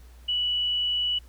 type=tone; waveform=sine; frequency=2950 Hz; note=F#7; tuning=6 cents flat; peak=-23 dBFS; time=0.28-1.19 s; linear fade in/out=10 ms; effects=added 60 Hz sine -46 dBFS peak until 1.28 s + pink hiss -59 dBFS RMS until 1.28 s